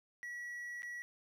triangle tone with dropouts, 1932 Hz, B6, 39 cents flat, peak -40 dBFS, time 0.23-1.02 s, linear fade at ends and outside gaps 0 ms, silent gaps 0.821-0.831 s, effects none

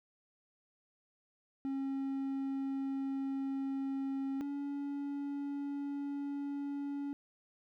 triangle tone pair in turn, 271.3 / 283.1 Hz, C#4 / C#4, -37 / +37 cents, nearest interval minor second, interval 74 cents, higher second, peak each -32 / -34 dBFS, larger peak first, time 1.65-4.41 / 4.41-7.13 s, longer first, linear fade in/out 0 ms, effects none

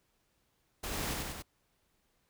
pink noise with echo, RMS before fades -38 dBFS, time 0.83-1.14 s, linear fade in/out 10 ms, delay 95 ms, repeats 3, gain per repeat -2 dB, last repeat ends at 1.425 s, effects pink hiss -75 dBFS RMS until 2.29 s

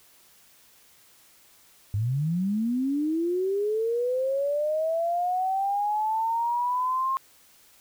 sine linear sweep, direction up, 96.9 to 1073 Hz, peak -23 dBFS, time 1.94-7.17 s, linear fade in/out 0 ms, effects white hiss -57 dBFS RMS until 7.8 s

